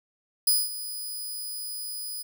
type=tone with ADSR envelope; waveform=5% pulse; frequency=4978 Hz; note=D#8; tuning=in tune; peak=-11 dBFS; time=0.47-2.23 s; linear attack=5 ms; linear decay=210 ms; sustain=-15 dB; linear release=16 ms; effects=none